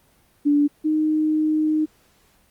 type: tone pair in turn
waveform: sine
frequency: 290.6 / 309.2 Hz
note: D4 / D#4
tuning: -18 / -11 cents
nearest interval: minor second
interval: 107 cents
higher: second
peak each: -14 / -17 dBFS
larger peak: first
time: 0.45-0.68 / 0.84-1.86 s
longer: second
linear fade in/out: 20 ms
effects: pink hiss -59 dBFS RMS until 2.5 s + Opus 32 kbps